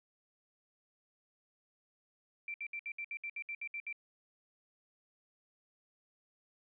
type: tone bursts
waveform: sine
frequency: 2349 Hz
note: D7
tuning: in tune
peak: -38 dBFS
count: 12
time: 2.48-3.927 s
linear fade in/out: 2 ms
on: 61 ms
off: 65 ms
effects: none